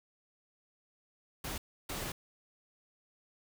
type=noise bursts at uneven times; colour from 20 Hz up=pink; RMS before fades=-39 dBFS; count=2; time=1.44-1.58 / 1.89-2.12 s; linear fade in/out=5 ms; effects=none